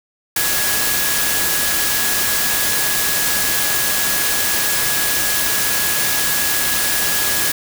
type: tone in noise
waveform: sine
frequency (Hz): 1674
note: G#6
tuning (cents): +13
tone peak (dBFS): -25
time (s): 0.36-7.52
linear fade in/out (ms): 5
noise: white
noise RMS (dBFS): -18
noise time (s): 0.36-7.52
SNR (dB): -10
effects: none